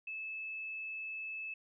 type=tone; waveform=sine; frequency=2610 Hz; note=E7; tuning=18 cents flat; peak=-39 dBFS; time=0.07-1.54 s; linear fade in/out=5 ms; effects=none